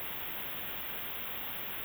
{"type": "band-stop noise", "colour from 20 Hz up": "white", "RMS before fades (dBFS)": -39, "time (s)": [0, 1.84], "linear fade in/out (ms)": 0, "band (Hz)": [3600, 12000], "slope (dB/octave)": 96, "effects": []}